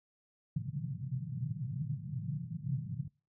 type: band-pass noise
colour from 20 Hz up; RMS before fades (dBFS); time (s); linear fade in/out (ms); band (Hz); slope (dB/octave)
pink; -38; 0.56-3.08; 5; 120 to 160; 48
effects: noise-tail reverb RT60 0.3 s tail -21 dB re dry